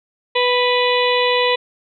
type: harmonic tone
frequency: 493.9 Hz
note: B4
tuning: in tune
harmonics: 1 / 2 / 4 / 5 / 6 / 7 / 8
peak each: -17 / -20 / -23 / -24 / -25 / -25 / -26 dBFS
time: 0.35-1.56 s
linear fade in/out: 10 ms
effects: none